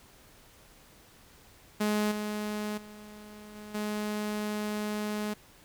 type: tone with level steps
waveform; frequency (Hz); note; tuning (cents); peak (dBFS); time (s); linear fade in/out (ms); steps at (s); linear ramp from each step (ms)
sawtooth; 210.5; G#3; +24; -22 / -28 / -42 / -39 / -27; 1.8-5.34; 10; 2.11 / 2.77 / 3.55 / 3.74; 10
effects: pink hiss -57 dBFS RMS until 5.64 s